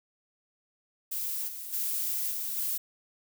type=noise with level steps; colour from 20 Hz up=violet; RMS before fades=-33 / -40 / -31 / -34 / -31 dBFS; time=1.11-2.78 s; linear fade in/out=10 ms; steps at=1.47 / 1.72 / 2.3 / 2.56 s; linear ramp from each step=20 ms; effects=none